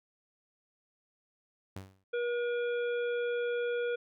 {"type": "tone with exponential decay", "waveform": "sawtooth", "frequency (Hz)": 95.7, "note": "G2", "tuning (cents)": -41, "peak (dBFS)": -34, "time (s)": [1.76, 2.04], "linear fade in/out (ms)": 5, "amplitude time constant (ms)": 60}
{"type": "harmonic tone", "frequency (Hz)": 479.9, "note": "B4", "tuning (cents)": -50, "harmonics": [1, 3, 5, 7], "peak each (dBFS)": [-30, -39, -47, -50], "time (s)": [2.13, 3.96], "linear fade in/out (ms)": 10}
{"effects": []}